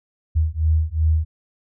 sine beating tone pair, 77.78 / 80.48 Hz, D#2 / E2, 0 / -41 cents, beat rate 2.7 Hz, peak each -19 / -19 dBFS, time 0.35-1.25 s, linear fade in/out 20 ms, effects none

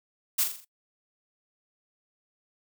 blue noise with echo, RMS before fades -24 dBFS, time 0.38-0.44 s, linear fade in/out 10 ms, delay 42 ms, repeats 5, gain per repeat -6 dB, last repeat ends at 0.65 s, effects noise-tail reverb RT60 0.1 s tail -20 dB re dry

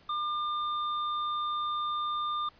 sine tone with hard clipping, 1200 Hz, D6, 37 cents sharp, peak -31 dBFS, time 0.09-2.49 s, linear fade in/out 5 ms, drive 18 dB, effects pink hiss -60 dBFS RMS until 2.59 s + resampled to 11025 Hz

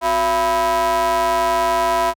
square ring-modulated tone, 155.56 Hz, D#3, in tune, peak -13 dBFS, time 0.01-2.14 s, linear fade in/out 50 ms, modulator 833 Hz, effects high-pass 60 Hz 12 dB/octave

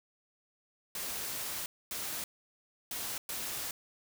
white noise bursts at uneven times, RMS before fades -38 dBFS, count 4, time 0.95-1.66 / 1.91-2.24 / 2.91-3.18 / 3.29-3.71 s, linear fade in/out 2 ms, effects none

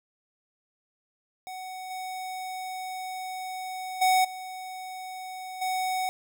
square tone with level steps, 746 Hz, F#5, 14 cents sharp, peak -37 / -34 / -20 / -37 / -27 dBFS, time 1.47-6.09 s, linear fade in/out 0 ms, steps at 1.9 / 4.01 / 4.24 / 5.61 s, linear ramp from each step 10 ms, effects none

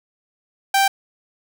sawtooth tone, 784 Hz, G5, in tune, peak -10 dBFS, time 0.74-0.88 s, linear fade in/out 5 ms, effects none

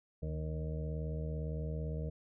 harmonic tone with a mistuned harmonic, 77.7 Hz, D#2, 2 cents flat, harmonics 1 / 2 / 3 / 4 / 6 / 7 / 8, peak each -38 / -39 / -52 / -52 / -46 / -52 / -51 dBFS, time 0.22-2.1 s, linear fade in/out 10 ms, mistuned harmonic 1, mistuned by -90 cents, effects none

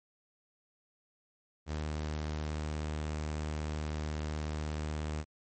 sawtooth tone, 76.4 Hz, D#2, 31 cents flat, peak -30 dBFS, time 1.66-5.25 s, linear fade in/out 50 ms, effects MP3 32 kbps

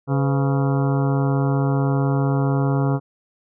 harmonic tone with a mistuned harmonic, 138.59 Hz, C#3, in tune, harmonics 1 / 2 / 3 / 4 / 5 / 6 / 7 / 8 / 9 / 10, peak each -18 / -24 / -28 / -30 / -32 / -34 / -35 / -36 / -37 / -38 dBFS, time 0.07-3 s, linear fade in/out 50 ms, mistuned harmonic 4, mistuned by -140 cents, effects none

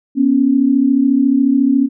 sine tone pair together, 243.1 / 277.2 Hz, B3 / C#4, -27 / 0 cents, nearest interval major second, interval 227 cents, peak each -14 / -11 dBFS, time 0.15-1.89 s, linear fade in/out 50 ms, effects none

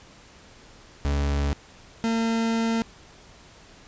40% pulse tone pair in turn, 71.1 / 227.4 Hz, C#2 / A#3, +45 / -43 cents, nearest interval octave + minor sixth, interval 2012 cents, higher second, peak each -21 dBFS, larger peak neither, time 1.05-1.53 / 2.04-2.82 s, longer second, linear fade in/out 0 ms, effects pink hiss -50 dBFS RMS until 3.87 s + resampled to 16000 Hz

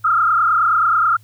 sine tone with frequency modulation, 1318.5 Hz, E6, in tune, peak -12 dBFS, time 0.04-1.17 s, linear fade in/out 10 ms, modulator 29.4 Hz, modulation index 2.9, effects added 108 Hz sine -45 dBFS peak until 1.23 s + white hiss -57 dBFS RMS until 1.23 s

